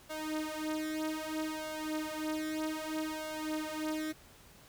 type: tone with flanger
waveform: sawtooth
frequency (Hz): 311.1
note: D#4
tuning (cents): 0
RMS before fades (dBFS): -37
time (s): 0.09-4.13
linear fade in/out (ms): 20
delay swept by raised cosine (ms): 1.8 to 7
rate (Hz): 0.63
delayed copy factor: +0.9
effects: pink hiss -58 dBFS RMS until 4.68 s